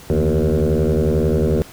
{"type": "tone with frequency modulation", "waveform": "sine", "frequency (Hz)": 150.2, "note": "D3", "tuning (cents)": 39, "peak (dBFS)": -12, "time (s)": [0.1, 1.62], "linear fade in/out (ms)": 0, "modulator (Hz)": 77.9, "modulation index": 4.7, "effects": ["tanh soft clip ceiling -11 dBFS", "pink hiss -41 dBFS RMS until 1.72 s"]}